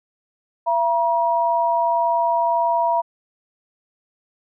sine tone pair together, 676 / 954.3 Hz, E5 / A#5, +43 / +40 cents, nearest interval tritone, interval 597 cents, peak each -20 / -18 dBFS, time 0.66-3.02 s, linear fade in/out 20 ms, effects none

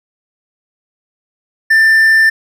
triangle tone, 1782 Hz, A6, 22 cents sharp, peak -4 dBFS, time 1.7-2.3 s, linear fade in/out 10 ms, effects none

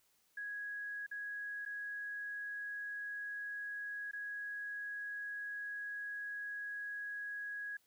sine tone with dropouts, 1661.2 Hz, G#6, in tune, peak -40 dBFS, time 0.37-7.77 s, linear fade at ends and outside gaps 5 ms, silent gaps 1.065-1.112 / 1.652-1.66 / 4.113-4.132 s, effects white hiss -74 dBFS RMS until 7.86 s

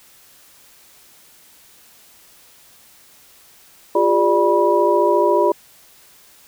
sine tone cluster, 352.2 / 406.4 / 591 / 974 Hz, F4 / G#4 / D5 / B5, +15 / -38 / +11 / -24 cents, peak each -18 dBFS, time 3.95-5.52 s, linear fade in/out 5 ms, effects white hiss -49 dBFS RMS until 6.47 s

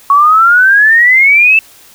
sine exponential sweep, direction up, 1108.7 to 2666 Hz, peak -3 dBFS, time 0.1-1.59 s, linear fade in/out 2 ms, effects white hiss -40 dBFS RMS until 1.94 s

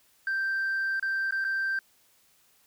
sine tone with dropouts, 1568 Hz, G6, in tune, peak -24 dBFS, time 0.27-1.79 s, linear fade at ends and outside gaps 2 ms, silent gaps 0.997-1.026 / 1.309-1.323 / 1.443-1.448 s, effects tanh soft clip ceiling -24 dBFS + white hiss -64 dBFS RMS until 2.66 s

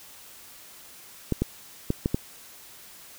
clicks, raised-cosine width 3 ms, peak -10 dBFS, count 5, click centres 1.323 / 1.42 / 1.904 / 2.059 / 2.145 s, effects white hiss -48 dBFS RMS until 3.18 s

